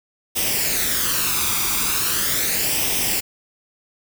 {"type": "noise with flanger", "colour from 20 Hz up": "white", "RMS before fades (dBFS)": -21, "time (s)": [0.35, 3.21], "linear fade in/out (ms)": 20, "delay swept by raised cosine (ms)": [0.35, 0.85], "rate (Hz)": 0.39, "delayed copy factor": 0.6, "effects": []}